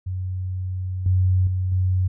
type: tone with level steps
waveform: sine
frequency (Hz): 92.5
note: F#2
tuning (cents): 0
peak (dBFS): -24 / -15 / -20 / -17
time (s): 0.06-2.08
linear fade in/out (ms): 10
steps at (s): 1.06 / 1.47 / 1.72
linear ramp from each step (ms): 2
effects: none